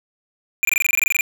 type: tone bursts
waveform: square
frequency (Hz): 2395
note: D7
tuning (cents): +33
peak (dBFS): -15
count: 14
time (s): 0.63-1.209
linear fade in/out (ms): 0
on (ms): 20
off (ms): 23
effects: none